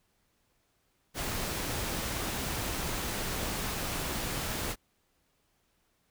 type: noise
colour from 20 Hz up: pink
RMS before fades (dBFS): -34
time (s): 1.14-4.76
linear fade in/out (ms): 50
effects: pink hiss -73 dBFS RMS until 6.1 s